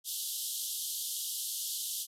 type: band-pass noise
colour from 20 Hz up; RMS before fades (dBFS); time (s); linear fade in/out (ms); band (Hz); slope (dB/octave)
white; -37; 0.04-2.07; 50; 3000 to 14000; 96
effects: none